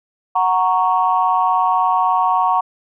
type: chord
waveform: sine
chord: F# major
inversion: none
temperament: equal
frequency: 740 / 932.3 / 1108.7 Hz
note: F#5 / A#5 / C#6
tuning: 0 / 0 / 0 cents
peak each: -17 dBFS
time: 0.35-2.61 s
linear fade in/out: 10 ms
effects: tanh soft clip ceiling -3 dBFS